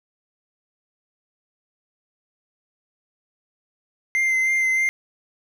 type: tone with vibrato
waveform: triangle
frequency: 2082 Hz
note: C7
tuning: 9 cents flat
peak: -16 dBFS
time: 4.15-4.89 s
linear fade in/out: 0 ms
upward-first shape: sine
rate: 3.2 Hz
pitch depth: 19 cents each way
effects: none